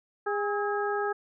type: harmonic tone with a mistuned harmonic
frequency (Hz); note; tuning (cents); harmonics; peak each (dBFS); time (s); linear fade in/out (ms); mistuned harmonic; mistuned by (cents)
409; G#4; -26; 1 / 2 / 3 / 4; -29 / -32 / -34 / -35; 0.26-1.13; 10; 3; +68
effects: none